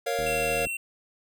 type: chord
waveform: square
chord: Bb minor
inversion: none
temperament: equal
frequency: 466.2 / 554.4 / 698.5 Hz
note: Bb4 / Db5 / F5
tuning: 0 / 0 / 0 cents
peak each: -31 dBFS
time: 0.06-0.66 s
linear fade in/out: 10 ms
type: click train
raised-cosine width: 3 ms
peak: -27 dBFS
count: 39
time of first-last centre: 0.19-0.669 s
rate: 79.4 Hz
type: tone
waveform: square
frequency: 2719 Hz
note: F7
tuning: 47 cents flat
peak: -30 dBFS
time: 0.26-0.77 s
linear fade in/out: 5 ms
effects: none